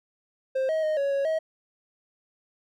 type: tone with pitch steps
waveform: triangle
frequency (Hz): 527 / 634 / 620 / 558 / 554 / 637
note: C5 / D#5 / D#5 / C#5 / C#5 / D#5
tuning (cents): +12 / +32 / -6 / +11 / -1 / +41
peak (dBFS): -21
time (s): 0.55-1.39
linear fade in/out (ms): 10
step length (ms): 140
effects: none